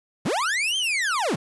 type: linear two-way sweep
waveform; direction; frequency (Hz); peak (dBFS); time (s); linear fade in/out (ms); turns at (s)
40% pulse; up then down; 104.6 to 3212 to 104.6; -21; 0.25-1.36; 10; 0.77
effects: resampled to 24000 Hz + 8-bit